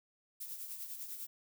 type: noise with tremolo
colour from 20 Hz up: violet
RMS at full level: -42 dBFS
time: 0.4-1.27 s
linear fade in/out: 10 ms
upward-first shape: triangle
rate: 10 Hz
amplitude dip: 60%
effects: none